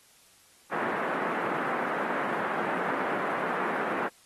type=band-pass noise; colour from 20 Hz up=white; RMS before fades=-31 dBFS; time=0.71-4.09 s; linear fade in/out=20 ms; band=190 to 1600 Hz; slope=24 dB/octave; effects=white hiss -59 dBFS RMS until 4.25 s + AAC 32 kbps